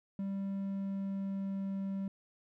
triangle tone with pitch glide, 196 to 194.76 Hz, G3 to G3, 0 to -11 cents, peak -32 dBFS, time 0.19-2.08 s, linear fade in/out 2 ms, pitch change -11 cents, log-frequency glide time 0.6-1.8 s, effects none

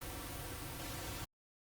pink noise with comb filter, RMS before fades -44 dBFS, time 0.01-1.25 s, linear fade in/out 10 ms, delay 4.8 ms, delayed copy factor -0.85, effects Opus 32 kbps

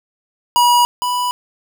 square tone pair in turn, 967 / 985.6 Hz, B5 / B5, -37 / -4 cents, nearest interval unison, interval 33 cents, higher second, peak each -10 / -17 dBFS, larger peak first, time 0.56-0.85 / 1.02-1.31 s, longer neither, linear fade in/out 0 ms, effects none

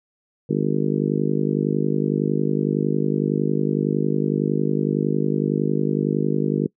harmonic tone, 50.9 Hz, G#1, 34 cents flat, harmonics 3 / 4 / 5 / 6 / 7 / 8 / 9, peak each -24 / -25 / -26 / -27 / -27 / -28 / -29 dBFS, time 0.49-6.67 s, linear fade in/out 10 ms, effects noise-tail reverb RT60 0.1 s tail -23 dB re dry

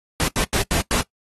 pink noise bursts at uneven times, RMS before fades -21 dBFS, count 5, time 0.2-0.28 / 0.36-0.44 / 0.53-0.62 / 0.71-0.81 / 0.91-1.01 s, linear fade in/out 0 ms, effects noise-tail reverb RT60 0.1 s tail -19 dB re dry + AAC 32 kbps

